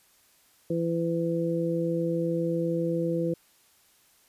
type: harmonic tone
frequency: 167.6 Hz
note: E3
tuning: 29 cents sharp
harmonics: 1 / 2 / 3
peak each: -29 / -29 / -29 dBFS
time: 0.7-3.34 s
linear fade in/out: 5 ms
effects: white hiss -62 dBFS RMS until 4.28 s + resampled to 32000 Hz